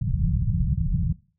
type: low-pass noise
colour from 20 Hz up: white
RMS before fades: -23 dBFS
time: 0.01-1.13 s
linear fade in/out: 10 ms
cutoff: 180 Hz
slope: 96 dB/octave
effects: noise-tail reverb RT60 0.4 s tail -20 dB re dry